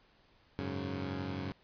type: chord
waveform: 15% pulse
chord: F# suspended second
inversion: none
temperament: equal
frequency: 92.5 / 103.83 / 138.59 Hz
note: F#2 / G#2 / C#3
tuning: 0 / 0 / 0 cents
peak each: -33 / -37 / -35 dBFS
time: 0.59-1.52 s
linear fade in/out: 0 ms
effects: pink hiss -66 dBFS RMS until 1.63 s + resampled to 11025 Hz